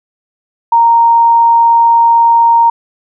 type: tone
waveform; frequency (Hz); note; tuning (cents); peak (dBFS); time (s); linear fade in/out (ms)
sine; 929; A#5; -6; -4; 0.72-2.7; 5
effects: none